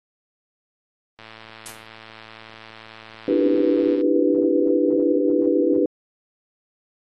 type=click train; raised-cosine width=0.3 ms; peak=-25 dBFS; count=314; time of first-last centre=1.19-4.01 s; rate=111 Hz
type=noise with exponential decay; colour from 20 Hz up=blue; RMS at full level=-28 dBFS; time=1.66-1.87 s; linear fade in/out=1 ms; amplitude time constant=45 ms
type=chord; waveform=sine; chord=E minor seventh; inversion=third; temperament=equal; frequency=293.7 / 329.6 / 392 / 493.9 Hz; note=D4 / E4 / G4 / B4; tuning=0 / 0 / 0 / 0 cents; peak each=-21 / -23 / -23 / -22 dBFS; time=3.28-5.86 s; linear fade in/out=2 ms
effects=AAC 32 kbps